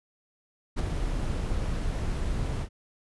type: noise with ADSR envelope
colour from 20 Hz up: brown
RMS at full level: -23 dBFS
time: 0.76-2.69 s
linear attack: 32 ms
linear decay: 14 ms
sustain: -6 dB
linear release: 77 ms
effects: resampled to 24000 Hz